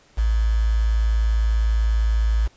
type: tone with quantisation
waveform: sine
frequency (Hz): 55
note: A1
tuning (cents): 0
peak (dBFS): -16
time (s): 0.17-2.48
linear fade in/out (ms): 20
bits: 6
effects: pink hiss -55 dBFS RMS until 2.56 s + resampled to 16000 Hz